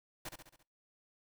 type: noise with echo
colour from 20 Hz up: pink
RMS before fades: -43 dBFS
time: 0.25-0.29 s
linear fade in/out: 5 ms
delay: 68 ms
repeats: 5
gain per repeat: -5 dB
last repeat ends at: 0.63 s
effects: noise-tail reverb RT60 0.3 s tail -23 dB re dry